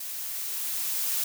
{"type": "noise with level ramp", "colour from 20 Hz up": "blue", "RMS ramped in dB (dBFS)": [-36, -27], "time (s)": [0, 1.24], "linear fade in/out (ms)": 5, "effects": []}